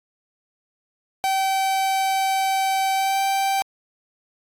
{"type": "tone with pitch glide", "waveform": "45% pulse", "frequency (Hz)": [771, 780.4], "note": ["G5", "G5"], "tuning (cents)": [-29, -8], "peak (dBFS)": -19, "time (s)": [1.24, 3.62], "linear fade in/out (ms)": 0, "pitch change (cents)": 21, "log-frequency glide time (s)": [2.94, 3.21], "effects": ["AAC 64 kbps"]}